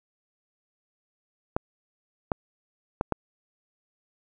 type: clicks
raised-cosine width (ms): 1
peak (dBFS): -10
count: 4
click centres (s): 1.565 / 2.318 / 3.011 / 3.123
effects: none